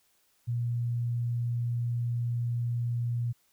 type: tone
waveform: sine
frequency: 119.3 Hz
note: A#2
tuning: 41 cents sharp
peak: -27 dBFS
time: 0.47-3.33 s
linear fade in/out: 20 ms
effects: white hiss -69 dBFS RMS until 3.52 s